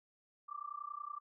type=tone with amplitude modulation; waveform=sine; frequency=1174.7 Hz; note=D6; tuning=in tune; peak=-38 dBFS; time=0.48-1.2 s; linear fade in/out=20 ms; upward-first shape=sine; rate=30.6 Hz; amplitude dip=95%; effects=none